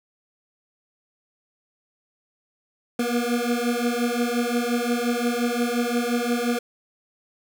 25% pulse beating tone pair, 236.8 / 242.5 Hz, A#3 / B3, +27 / -31 cents, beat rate 5.7 Hz, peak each -21 dBFS, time 2.99-6.59 s, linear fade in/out 5 ms, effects 9-bit

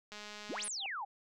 click train, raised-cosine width 0.2 ms, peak -30 dBFS, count 118, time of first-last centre 0.12-0.68 s, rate 209 Hz
sine exponential two-way sweep, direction up then down, 174.61 to 10548 to 746 Hz, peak -37 dBFS, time 0.49-1.05 s, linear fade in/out 10 ms, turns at 0.65 s
sine tone with exponential growth, 784 Hz, G5, in tune, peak -38 dBFS, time 0.75-0.86 s, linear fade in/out 1 ms, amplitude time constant 23 ms
effects none

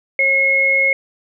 sine tone pair together, 541.8 / 2167 Hz, C#5 / C#7, -40 / -40 cents, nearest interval 2 octaves, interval 2400 cents, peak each -22 / -12 dBFS, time 0.19-0.93 s, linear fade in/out 2 ms, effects none

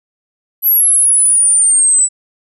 sine exponential sweep, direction down, 11840 to 7870 Hz, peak -7 dBFS, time 0.62-2.09 s, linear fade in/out 50 ms, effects none

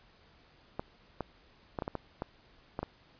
clicks, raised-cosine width 1 ms, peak -20 dBFS, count 9, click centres 0.795 / 1.207 / 1.788 / 1.822 / 1.879 / 1.953 / 2.221 / 2.791 / 2.83 s, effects pink hiss -62 dBFS RMS until 3.19 s + resampled to 11025 Hz

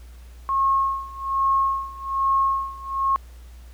sine tone with tremolo, 1085 Hz, C#6, 37 cents flat, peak -16 dBFS, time 0.49-3.16 s, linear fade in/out 0 ms, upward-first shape sine, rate 1.2 Hz, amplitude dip 90%, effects added 60 Hz sine -40 dBFS peak until 3.73 s + pink hiss -55 dBFS RMS until 3.73 s

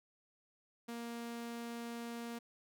sawtooth tone, 234.5 Hz, A#3, 11 cents sharp, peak -38 dBFS, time 0.88-2.39 s, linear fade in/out 10 ms, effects none

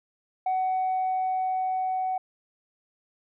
sine tone with level ramp, 749 Hz, F#5, 21 cents sharp, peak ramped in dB -21 to -24 dBFS, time 0.46-2.18 s, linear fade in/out 5 ms, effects tanh soft clip ceiling -21 dBFS

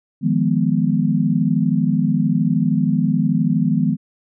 sine chord, F half-diminished seventh, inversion third, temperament equal, 155.56 / 174.61 / 207.7 / 246.9 Hz, Eb3 / F3 / Ab3 / Cb4, 0 / 0 / 0 / 0 cents, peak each -20 dBFS, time 0.21-3.97 s, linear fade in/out 50 ms, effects none

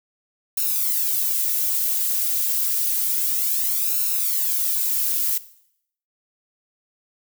violet noise with flanger, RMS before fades -22 dBFS, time 0.57-5.38 s, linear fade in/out 5 ms, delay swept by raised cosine 0.74 to 3.34 ms, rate 0.29 Hz, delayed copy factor +0.95, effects noise-tail reverb RT60 0.7 s tail -17 dB re dry

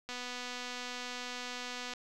click train, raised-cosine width 0.2 ms, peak -24 dBFS, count 457, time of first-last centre 0.09-1.936 s, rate 247 Hz, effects none

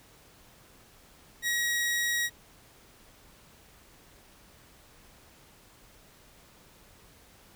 sawtooth tone, 1902 Hz, A#6, 34 cents sharp, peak -23 dBFS, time 1.42-2.3 s, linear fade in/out 50 ms, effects pink hiss -57 dBFS RMS until 7.55 s

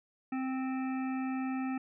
harmonic tone, 261.6 Hz, C4, in tune, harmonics 1 / 3 / 5 / 7 / 9 / 10, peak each -32 / -42 / -46 / -49 / -51 / -52 dBFS, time 0.32-1.78 s, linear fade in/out 5 ms, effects none

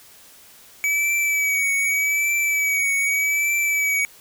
square tone with vibrato, 2282 Hz, C#7, 50 cents sharp, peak -19 dBFS, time 0.84-4.05 s, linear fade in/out 0 ms, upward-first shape triangle, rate 0.83 Hz, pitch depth 45 cents each way, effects white hiss -48 dBFS RMS until 4.2 s

